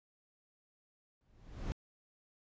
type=noise with exponential growth; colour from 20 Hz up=brown; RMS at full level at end=-35 dBFS; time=1.21-1.72 s; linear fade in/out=0 ms; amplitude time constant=110 ms; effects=resampled to 16000 Hz